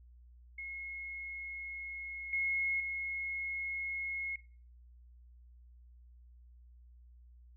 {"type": "tone with level steps", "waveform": "sine", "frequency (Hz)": 2167, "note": "C#7", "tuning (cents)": -40, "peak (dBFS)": [-40, -30, -35], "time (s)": [0.58, 4.36], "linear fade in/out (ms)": 5, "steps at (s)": [2.33, 2.8], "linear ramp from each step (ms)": 2, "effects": ["noise-tail reverb RT60 0.4 s tail -17 dB re dry", "added 60 Hz sine -55 dBFS peak until 7.56 s"]}